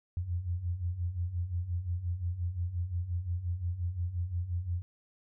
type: beating tone pair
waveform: sine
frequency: 84.1 / 89.8 Hz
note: E2 / F2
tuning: +35 / +49 cents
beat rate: 5.7 Hz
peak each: -37 / -32 dBFS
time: 0.17-4.82 s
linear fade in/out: 0 ms
effects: none